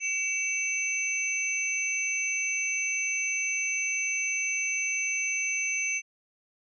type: tone cluster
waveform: sine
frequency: 2274 / 2671 / 6150 Hz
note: C#7 / E7 / G8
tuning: +44 / +22 / -34 cents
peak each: -31 dBFS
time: 0-6.02 s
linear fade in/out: 50 ms
effects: none